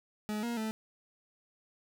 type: tone with pitch steps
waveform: 40% pulse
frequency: 211.8 / 236.2 / 219.2 Hz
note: G#3 / A#3 / A3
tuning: +34 / +23 / -6 cents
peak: -32 dBFS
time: 0.29-0.71 s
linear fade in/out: 0 ms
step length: 140 ms
effects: none